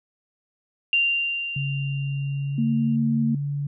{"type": "tone with exponential decay", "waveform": "sine", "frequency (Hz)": 2779, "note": "F7", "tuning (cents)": -9, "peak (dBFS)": -16, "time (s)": [0.93, 2.96], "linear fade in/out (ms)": 1, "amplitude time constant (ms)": 440}
{"type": "tone with pitch glide", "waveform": "sine", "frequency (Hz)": [138.59, 143.06], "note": ["C#3", "D3"], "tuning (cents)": [0, -45], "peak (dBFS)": -24, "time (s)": [1.56, 3.67], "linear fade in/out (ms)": 5, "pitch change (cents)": 55, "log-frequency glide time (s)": [1.89, 3.45]}
{"type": "tone with vibrato", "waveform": "sine", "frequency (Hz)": 228, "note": "A#3", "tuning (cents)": -38, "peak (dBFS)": -20, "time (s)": [2.58, 3.35], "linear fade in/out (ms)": 5, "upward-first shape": "triangle", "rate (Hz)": 10, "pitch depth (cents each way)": 10}
{"effects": []}